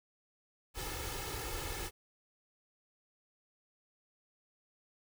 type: noise with comb filter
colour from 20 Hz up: pink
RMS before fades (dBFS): -40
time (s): 0.74-1.91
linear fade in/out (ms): 50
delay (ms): 2.3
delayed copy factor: +0.8
effects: none